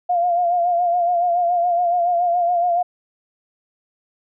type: tone with vibrato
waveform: sine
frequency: 700 Hz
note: F5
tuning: 4 cents sharp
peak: -15 dBFS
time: 0.09-2.83 s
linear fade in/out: 10 ms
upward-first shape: sine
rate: 7.1 Hz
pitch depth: 47 cents each way
effects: none